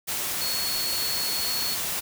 sine tone in noise, 4363 Hz, C#8, 28 cents flat, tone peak -28 dBFS, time 0.4-1.76 s, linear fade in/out 20 ms, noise white, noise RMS -29 dBFS, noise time 0.07-2.01 s, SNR -2 dB, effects none

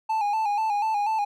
triangle tone with vibrato, 850 Hz, G#5, 40 cents sharp, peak -20 dBFS, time 0.09-1.25 s, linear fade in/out 10 ms, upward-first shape square, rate 4.1 Hz, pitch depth 61 cents each way, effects none

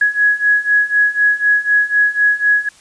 sine beating tone pair, 1672 / 1676 Hz, G#6 / G#6, +11 / +15 cents, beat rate 4 Hz, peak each -15 / -13 dBFS, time 0.01-2.69 s, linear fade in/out 5 ms, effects white hiss -46 dBFS RMS until 2.8 s + resampled to 22050 Hz

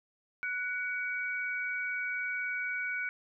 sine tone pair together, 1480 / 2261 Hz, F#6 / C#7, 0 / +34 cents, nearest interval perfect fifth, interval 734 cents, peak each -34 / -35 dBFS, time 0.43-3.09 s, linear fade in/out 0 ms, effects none

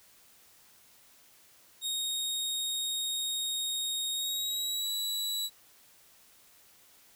sawtooth tone with pitch glide, 3733 to 3921 Hz, A#7 to B7, +2 to -13 cents, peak -28 dBFS, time 1.81-5.5 s, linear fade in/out 50 ms, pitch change +85 cents, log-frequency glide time 4.13-4.93 s, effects white hiss -60 dBFS RMS until 7.15 s

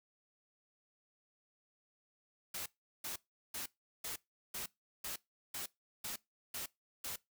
white noise bursts, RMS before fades -42 dBFS, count 10, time 2.54-7.16 s, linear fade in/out 5 ms, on 120 ms, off 380 ms, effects noise-tail reverb RT60 0.2 s tail -22 dB re dry

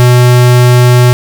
square tone, 123.47 Hz, B2, in tune, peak -3 dBFS, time 0-1.13 s, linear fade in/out 0 ms, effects none

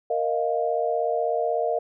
sine chord, Bb suspended fourth, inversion none, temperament equal, 466.2 / 622.3 / 698.5 Hz, Bb4 / Eb5 / F5, 0 / 0 / 0 cents, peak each -26 dBFS, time 0.1-1.79 s, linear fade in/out 5 ms, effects none

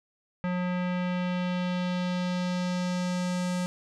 square tone with low-pass filter sweep, 180 Hz, F#3, 47 cents flat, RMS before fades -29 dBFS, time 0.44-3.66 s, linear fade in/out 0 ms, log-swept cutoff 2000 to 8500 Hz, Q 1.4, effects none

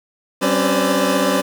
25% pulse tone cluster, 190.7 / 266 / 281.9 / 508 / 588 Hz, G3 / C4 / C#4 / B4 / D5, -47 / +29 / +29 / +49 / +2 cents, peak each -18 dBFS, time 0.41-1.42 s, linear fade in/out 20 ms, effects 7-bit

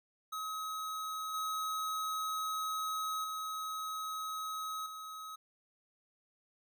square tone with level steps, 1274 Hz, D#6, 41 cents sharp, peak -38 / -35 / -38 / -44 dBFS, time 0.32-5.36 s, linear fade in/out 10 ms, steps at 1.34 / 3.24 / 4.86 s, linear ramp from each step 2 ms, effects none

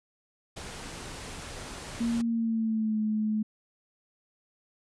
pink low-pass noise, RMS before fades -41 dBFS, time 0.56-2.22 s, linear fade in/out 10 ms, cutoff 10000 Hz, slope 48 dB/octave
sine tone with pitch glide, 233.1 to 215 Hz, A#3 to A3, 0 to -40 cents, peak -25 dBFS, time 2-3.43 s, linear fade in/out 10 ms, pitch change -140 cents, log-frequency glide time 2.21-2.99 s
effects none

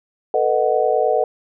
sine chord, B dominant seventh, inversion third, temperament just, 444.5 / 493.9 / 617.4 / 740.8 Hz, A4 / B4 / D#5 / F#5, +18 / 0 / -14 / +2 cents, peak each -20 dBFS, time 0.34-1.24 s, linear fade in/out 2 ms, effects none

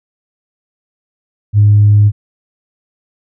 sine tone, 103.83 Hz, G#2, in tune, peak -3 dBFS, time 1.53-2.12 s, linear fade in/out 50 ms, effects tanh soft clip ceiling 0 dBFS

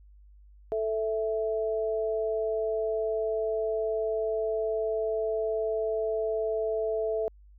sine tone pair together, 440 / 658.8 Hz, A4 / E5, 0 / -1 cents, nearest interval perfect fifth, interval 699 cents, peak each -28 / -30 dBFS, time 0.72-7.28 s, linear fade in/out 0 ms, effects added 50 Hz sine -51 dBFS peak until 7.58 s

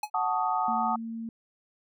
square tone with exponential decay, 845 Hz, G#5, 30 cents sharp, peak -26 dBFS, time 0.03-0.1 s, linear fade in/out 5 ms, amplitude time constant 15 ms
sine chord, D# half-diminished seventh, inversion first, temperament equal with one note detuned, 740 / 880 / 1132 / 1244.5 Hz, F#5 / A5 / C#6 / D#6, 0 / 0 / +36 / 0 cents, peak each -29 / -29 / -35 / -30 dBFS, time 0.14-0.96 s, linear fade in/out 5 ms
sine tone, 227.4 Hz, A#3, 43 cents flat, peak -33 dBFS, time 0.68-1.29 s, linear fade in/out 2 ms
effects none

